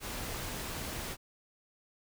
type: noise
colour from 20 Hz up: pink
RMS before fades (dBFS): -39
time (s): 0-1.17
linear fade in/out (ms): 50
effects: none